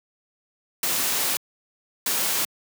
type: noise bursts at uneven times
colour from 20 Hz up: white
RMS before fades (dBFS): -24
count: 2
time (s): 0.83-1.37 / 2.06-2.45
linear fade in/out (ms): 2
effects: high-pass 150 Hz 12 dB/octave